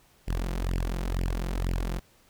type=tone with flanger; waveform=sawtooth; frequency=44 Hz; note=F1; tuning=14 cents sharp; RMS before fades=-29 dBFS; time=0.27-2 s; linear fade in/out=20 ms; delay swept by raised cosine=0.37 to 5.87 ms; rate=2.1 Hz; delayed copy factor=+0.9; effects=pink hiss -61 dBFS RMS until 2.29 s